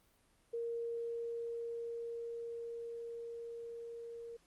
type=tone with level ramp; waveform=sine; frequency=466.2 Hz; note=A#4; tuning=in tune; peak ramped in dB=-36 to -45 dBFS; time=0.53-4.37 s; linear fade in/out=10 ms; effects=pink hiss -71 dBFS RMS until 4.46 s + Opus 32 kbps